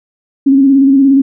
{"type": "tone with vibrato", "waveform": "sine", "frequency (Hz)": 272.7, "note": "C#4", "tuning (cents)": -28, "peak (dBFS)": -4, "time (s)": [0.46, 1.22], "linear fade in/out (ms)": 10, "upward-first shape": "square", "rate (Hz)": 17, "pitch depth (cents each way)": 37, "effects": []}